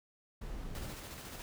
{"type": "noise", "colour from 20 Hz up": "brown", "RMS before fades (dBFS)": -42, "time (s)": [0.41, 0.95], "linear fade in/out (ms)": 10}
{"type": "noise with tremolo", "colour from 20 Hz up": "pink", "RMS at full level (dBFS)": -46, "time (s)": [0.75, 1.42], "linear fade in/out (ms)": 0, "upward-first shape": "square", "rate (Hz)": 14, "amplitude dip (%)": 30}
{"effects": []}